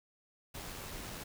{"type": "noise with amplitude modulation", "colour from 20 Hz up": "pink", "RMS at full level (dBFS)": -43, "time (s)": [0.54, 1.24], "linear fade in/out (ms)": 10, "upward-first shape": "sine", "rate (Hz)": 91.2, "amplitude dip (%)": 30, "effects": []}